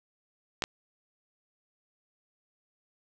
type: clicks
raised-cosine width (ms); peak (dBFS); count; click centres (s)
0.2; -12; 2; 0.622 / 0.639
effects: none